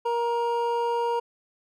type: tone pair together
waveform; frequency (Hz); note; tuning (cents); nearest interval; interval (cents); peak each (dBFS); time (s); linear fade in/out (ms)
triangle; 471.2 / 941; A#4 / A#5; +19 / +16; octave; 1197; -24; 0.05-1.2; 10
effects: none